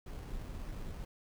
brown noise with sample-and-hold, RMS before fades -42 dBFS, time 0.06-1.05 s, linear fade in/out 5 ms, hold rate 3675 Hz, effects none

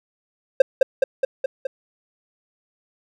triangle tone with echo, 530 Hz, C5, 22 cents sharp, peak -4 dBFS, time 0.6-0.62 s, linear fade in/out 5 ms, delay 210 ms, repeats 5, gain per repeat -3 dB, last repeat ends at 1.67 s, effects none

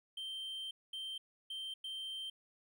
triangle tone bursts at uneven times, 3133 Hz, G7, 2 cents flat, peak -39 dBFS, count 4, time 0.17-0.71 / 0.93-1.18 / 1.5-1.74 / 1.84-2.3 s, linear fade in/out 5 ms, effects none

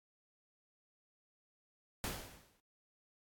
pink noise with exponential decay, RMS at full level -37 dBFS, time 2.04-2.6 s, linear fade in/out 0 ms, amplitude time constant 120 ms, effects AAC 64 kbps

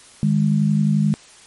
sine tone pair together, 153.58 / 205 Hz, D#3 / G#3, -22 / -22 cents, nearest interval perfect fourth, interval 500 cents, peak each -17 dBFS, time 0.23-1.14 s, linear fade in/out 0 ms, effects white hiss -46 dBFS RMS until 1.46 s + MP3 48 kbps

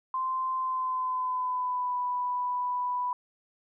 sine tone with pitch glide, 1039 to 989.2 Hz, C6 to B5, -12 to +3 cents, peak -27 dBFS, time 0.14-3.13 s, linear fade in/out 2 ms, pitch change -85 cents, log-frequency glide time 0.56-1.98 s, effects none

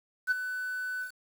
sine tone with ADSR envelope, 1500 Hz, F#6, 23 cents sharp, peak -19 dBFS, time 0.27-1.12 s, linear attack 42 ms, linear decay 16 ms, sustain -12 dB, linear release 110 ms, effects tanh soft clip ceiling -21 dBFS + 8-bit

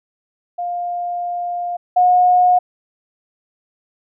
sine tone pair in turn, 704 / 722.5 Hz, F5 / F#5, +14 / -41 cents, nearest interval unison, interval 45 cents, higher second, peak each -20 / -9 dBFS, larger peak second, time 0.58-1.77 / 1.96-2.59 s, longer first, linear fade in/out 10 ms, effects none

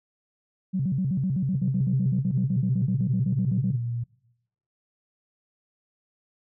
sine tone with vibrato, 158.8 Hz, D#3, 36 cents sharp, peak -22 dBFS, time 0.73-3.77 s, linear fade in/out 20 ms, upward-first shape square, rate 7.9 Hz, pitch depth 290 cents each way
sine tone with pitch glide, 130.1 to 118.62 Hz, C3 to A#2, -9 to +31 cents, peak -26 dBFS, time 1.53-4.04 s, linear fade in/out 10 ms, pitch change -160 cents, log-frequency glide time 1.95-2.97 s
effects noise-tail reverb RT60 0.9 s tail -23 dB re dry + tanh soft clip ceiling -14 dBFS

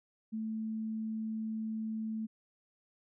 sine tone, 220 Hz, A3, in tune, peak -34 dBFS, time 0.32-2.27 s, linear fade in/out 20 ms, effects none

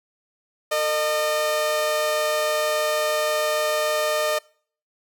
sawtooth tone pair together, 451.6 / 610 Hz, A4 / D#5, +45 / -34 cents, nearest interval perfect fourth, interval 521 cents, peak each -26 / -17 dBFS, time 0.71-4.39 s, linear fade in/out 10 ms, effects noise-tail reverb RT60 0.5 s tail -24 dB re dry

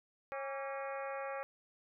harmonic tone with a mistuned harmonic, 272.7 Hz, C#4, 28 cents flat, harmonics 2 / 3 / 4 / 5 / 6 / 7 / 8 / 9, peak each -41 / -45 / -47 / -49 / -51 / -52 / -53 / -54 dBFS, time 0.32-1.43 s, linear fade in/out 0 ms, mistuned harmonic 4, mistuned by +86 cents, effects none

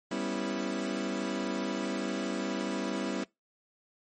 30% pulse chord, C# half-diminished seventh, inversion second, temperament equal with one note detuned, 196 / 244.8 / 277.2 / 329.6 Hz, G3 / B3 / C#4 / E4, 0 / -15 / 0 / 0 cents, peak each -34 dBFS, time 0.11-3.24 s, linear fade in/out 5 ms, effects noise-tail reverb RT60 0.2 s tail -23 dB re dry + MP3 32 kbps

